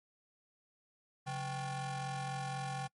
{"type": "ring-modulated tone", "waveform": "40% pulse", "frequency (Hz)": 320, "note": "D#4", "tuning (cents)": 49, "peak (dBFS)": -33, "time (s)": [1.26, 2.88], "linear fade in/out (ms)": 20, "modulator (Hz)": 458, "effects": ["noise-tail reverb RT60 0.1 s tail -25 dB re dry", "MP3 48 kbps"]}